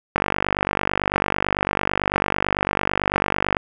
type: click train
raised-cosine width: 0.5 ms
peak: -3 dBFS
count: 168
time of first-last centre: 0.16-3.568 s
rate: 49 Hz
effects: none